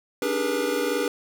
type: tone cluster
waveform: square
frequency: 281.2 / 302.6 / 400.4 / 426.1 / 483.3 Hz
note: C#4 / D#4 / G4 / G#4 / B4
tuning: +25 / -48 / +37 / +44 / -38 cents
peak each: -32 / -33 / -30 / -33 / -27 dBFS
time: 0.22-1.08 s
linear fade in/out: 2 ms
effects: none